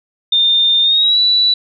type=tone with pitch glide; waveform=sine; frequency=3620 to 3948 Hz; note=A7 to B7; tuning=+48 to -1 cents; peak=-9 dBFS; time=0.32-1.54 s; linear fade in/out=5 ms; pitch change=+151 cents; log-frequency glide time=0.82-1.19 s; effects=none